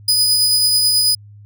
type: tone with tremolo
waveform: sawtooth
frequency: 4978 Hz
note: D#8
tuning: in tune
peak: -8 dBFS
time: 0.08-1.15 s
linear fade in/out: 5 ms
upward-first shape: triangle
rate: 9.2 Hz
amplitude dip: 30%
effects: added 103 Hz sine -38 dBFS peak until 1.45 s